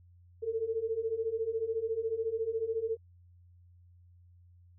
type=beating tone pair; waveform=sine; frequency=440 / 454 Hz; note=A4 / A#4; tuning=0 / -46 cents; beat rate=14 Hz; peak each=-35 / -32 dBFS; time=0.42-2.97 s; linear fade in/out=20 ms; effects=added 88 Hz sine -56 dBFS peak until 4.78 s